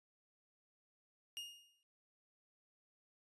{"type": "tone with exponential decay", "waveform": "40% pulse", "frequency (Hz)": 2845, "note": "F7", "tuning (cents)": 31, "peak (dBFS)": -40, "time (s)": [1.37, 1.83], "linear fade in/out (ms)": 0, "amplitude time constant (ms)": 100, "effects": ["noise-tail reverb RT60 0.5 s tail -23 dB re dry", "resampled to 24000 Hz"]}